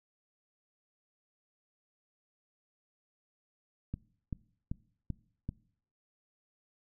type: click train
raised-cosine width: 5 ms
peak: -23 dBFS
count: 5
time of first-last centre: 3.94-5.49 s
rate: 2.58 Hz
effects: noise-tail reverb RT60 0.6 s tail -22 dB re dry